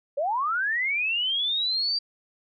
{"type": "linear sweep", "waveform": "sine", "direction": "up", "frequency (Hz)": [530, 4715], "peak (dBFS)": -23, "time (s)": [0.17, 1.99], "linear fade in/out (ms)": 10, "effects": []}